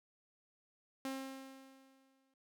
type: tone with exponential decay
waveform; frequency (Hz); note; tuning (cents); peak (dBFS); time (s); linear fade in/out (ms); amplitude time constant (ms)
sawtooth; 267.1; C4; +36; -34; 1.05-2.34; 2; 280
effects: none